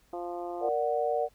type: harmonic tone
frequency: 174.61 Hz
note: F3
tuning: in tune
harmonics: 2 / 3 / 4 / 5 / 6 / 7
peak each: -37 / -42 / -37 / -46 / -49 / -51 dBFS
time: 0.13-0.69 s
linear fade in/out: 2 ms
type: chord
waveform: sine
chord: Bb augmented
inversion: none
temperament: equal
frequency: 466.2 / 587.3 / 740 Hz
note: Bb4 / D5 / F#5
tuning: 0 / 0 / 0 cents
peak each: -30 dBFS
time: 0.6-1.29 s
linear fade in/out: 50 ms
effects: added 50 Hz sine -66 dBFS peak until 1.34 s + pink hiss -66 dBFS RMS until 1.34 s